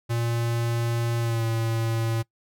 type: tone with pitch glide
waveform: square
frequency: 117.2 to 113.86 Hz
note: A#2 to A#2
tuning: +10 to -40 cents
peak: -24 dBFS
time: 0.09-2.23 s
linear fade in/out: 20 ms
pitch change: -50 cents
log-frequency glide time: 1.19-1.44 s
effects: noise-tail reverb RT60 0.1 s tail -22 dB re dry